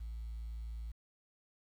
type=tone; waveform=sine; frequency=56.1 Hz; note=A1; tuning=34 cents sharp; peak=-38 dBFS; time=0-0.92 s; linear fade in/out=10 ms; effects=tanh soft clip ceiling -38 dBFS + 11-bit